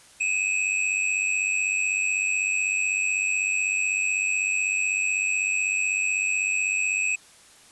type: tone pair together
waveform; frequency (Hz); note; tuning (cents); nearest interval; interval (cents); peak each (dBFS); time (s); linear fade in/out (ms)
square; 2488 / 2584; D#7 / E7; -1 / -35; minor second; 66; -27 / -25; 0.2-7.16; 10
effects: white hiss -52 dBFS RMS until 7.71 s + resampled to 24000 Hz